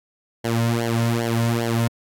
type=tone with flanger; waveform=sawtooth; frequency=116.3 Hz; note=A#2; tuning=4 cents flat; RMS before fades=-21 dBFS; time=0.44-1.88 s; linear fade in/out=10 ms; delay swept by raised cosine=0.79 to 2.59 ms; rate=2.5 Hz; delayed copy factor=-0.95; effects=AAC 64 kbps